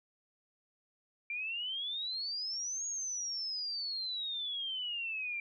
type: exponential two-way sweep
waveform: sine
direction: up then down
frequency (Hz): 2349 to 6690 to 2349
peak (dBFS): -35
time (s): 1.3-5.4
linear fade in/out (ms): 2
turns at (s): 2.86
effects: none